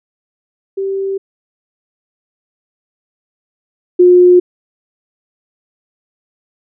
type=tone pair in turn; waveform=sine; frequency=389.2 / 358.4 Hz; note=G4 / F4; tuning=-12 / +45 cents; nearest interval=minor second; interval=143 cents; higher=first; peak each=-15 / -3 dBFS; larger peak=second; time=0.77-1.18 / 3.99-4.4 s; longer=neither; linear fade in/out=10 ms; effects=none